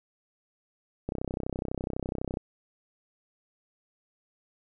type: click train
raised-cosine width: 2 ms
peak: -18 dBFS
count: 42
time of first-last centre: 1.09-2.371 s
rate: 32 Hz
effects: none